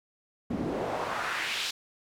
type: noise with band-pass filter sweep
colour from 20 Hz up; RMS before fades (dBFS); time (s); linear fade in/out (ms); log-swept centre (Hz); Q
pink; -32; 0.5-1.71; 5; 230 to 4100; 1.6
effects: none